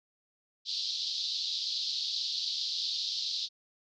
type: band-pass noise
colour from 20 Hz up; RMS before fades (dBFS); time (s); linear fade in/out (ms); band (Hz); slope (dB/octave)
white; -34; 0.65-3.49; 50; 3600 to 4800; 48
effects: none